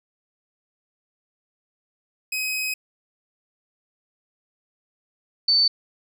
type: tone pair in turn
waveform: sawtooth / sine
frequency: 2529 / 4530 Hz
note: D#7 / C#8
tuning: +28 / +37 cents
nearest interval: minor seventh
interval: 1009 cents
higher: second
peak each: -21 / -15 dBFS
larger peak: second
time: 2.32-2.74 / 5.48-5.68 s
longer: first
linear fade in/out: 5 ms
effects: none